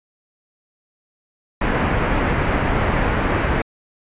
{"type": "low-pass noise", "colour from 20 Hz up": "pink", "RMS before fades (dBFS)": -19, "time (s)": [1.61, 3.62], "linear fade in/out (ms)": 5, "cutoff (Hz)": 2300, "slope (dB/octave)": 24, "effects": ["resampled to 8000 Hz"]}